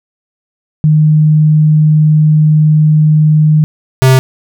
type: tone pair in turn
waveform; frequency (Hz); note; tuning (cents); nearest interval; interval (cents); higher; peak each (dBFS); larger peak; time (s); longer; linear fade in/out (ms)
sine / square; 153.6 / 130.96; D#3 / C3; -22 / +2; minor third; 276; first; -4; neither; 0.84-3.64 / 4.02-4.19; first; 0
effects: none